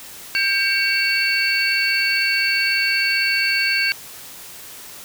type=tone cluster; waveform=sine; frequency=1587 / 2252 / 2717 / 4491 Hz; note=G6 / C#7 / F7 / C#8; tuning=+21 / +27 / -48 / +22 cents; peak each=-22 dBFS; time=0.35-3.92 s; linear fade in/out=0 ms; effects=white hiss -38 dBFS RMS until 5.04 s